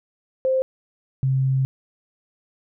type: tone pair in turn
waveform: sine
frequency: 523.3 / 132.92 Hz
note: C5 / C3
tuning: 0 / +28 cents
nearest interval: 2 octaves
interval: 2372 cents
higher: first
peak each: -17 dBFS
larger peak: neither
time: 0.45-0.62 / 1.23-1.65 s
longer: second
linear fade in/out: 0 ms
effects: none